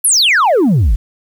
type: exponential sweep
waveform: sine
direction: down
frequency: 11950 to 41.2 Hz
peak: -5 dBFS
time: 0.04-0.96 s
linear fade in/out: 10 ms
effects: tanh soft clip ceiling -7 dBFS + 7-bit